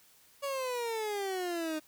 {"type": "exponential sweep", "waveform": "30% pulse", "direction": "down", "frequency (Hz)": [568, 305.5], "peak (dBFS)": -30, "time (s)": [0.42, 1.8], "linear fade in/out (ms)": 20, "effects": ["white hiss -62 dBFS RMS until 1.87 s"]}